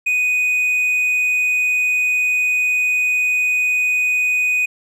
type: tone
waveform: triangle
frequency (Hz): 2489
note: D#7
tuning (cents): 0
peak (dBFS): -13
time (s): 0.06-4.66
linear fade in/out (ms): 10
effects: none